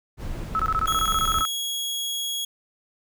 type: noise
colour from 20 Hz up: brown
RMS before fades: -31 dBFS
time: 0.17-1.45 s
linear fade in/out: 50 ms
type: tone bursts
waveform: sine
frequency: 1300 Hz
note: E6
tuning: 24 cents flat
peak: -20 dBFS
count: 14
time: 0.55-1.452 s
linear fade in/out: 0 ms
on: 44 ms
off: 22 ms
type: tone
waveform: sawtooth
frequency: 3322 Hz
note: G#7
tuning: in tune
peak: -23 dBFS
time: 0.87-2.45 s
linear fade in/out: 5 ms
effects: none